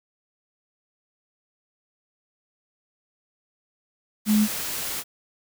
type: tone in noise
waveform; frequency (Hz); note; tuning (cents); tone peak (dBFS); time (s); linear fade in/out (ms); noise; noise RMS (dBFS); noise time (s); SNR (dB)
sine; 212.5; G#3; +40; -16; 4.26-4.48; 50; white; -30; 4.25-5.04; +11
effects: none